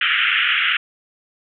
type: band-pass noise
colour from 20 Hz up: white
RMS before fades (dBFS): -18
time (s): 0.01-0.77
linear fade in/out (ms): 5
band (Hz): 1300 to 3200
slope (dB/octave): 96
effects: none